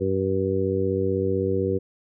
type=harmonic tone; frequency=95.8 Hz; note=G2; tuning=39 cents flat; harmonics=1 / 2 / 3 / 4 / 5; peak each=-28 / -30 / -30 / -25 / -26 dBFS; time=0-1.79 s; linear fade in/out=20 ms; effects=none